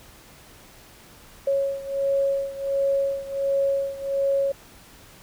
sine beating tone pair, 551 / 552.4 Hz, C#5 / C#5, -11 / -6 cents, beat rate 1.4 Hz, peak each -23 / -26 dBFS, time 1.47-4.52 s, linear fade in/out 5 ms, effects pink hiss -49 dBFS RMS until 5.22 s

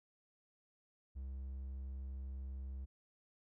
triangle tone, 66.3 Hz, C2, 23 cents sharp, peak -40 dBFS, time 1.15-2.86 s, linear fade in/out 20 ms, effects none

